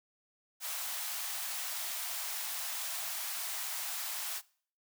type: high-pass noise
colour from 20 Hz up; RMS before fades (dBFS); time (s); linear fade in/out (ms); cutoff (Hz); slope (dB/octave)
white; -38; 0.6-4.42; 50; 620; 96
effects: noise-tail reverb RT60 0.5 s tail -22 dB re dry